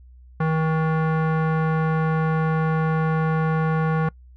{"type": "tone with low-pass filter", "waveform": "square", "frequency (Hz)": 159.1, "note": "D#3", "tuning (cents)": 39, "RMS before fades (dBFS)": -21, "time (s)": [0.4, 4.09], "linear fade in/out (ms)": 5, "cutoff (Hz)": 1400, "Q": 2.1, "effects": ["noise-tail reverb RT60 0.1 s tail -25 dB re dry", "added 62 Hz sine -44 dBFS peak until 4.36 s"]}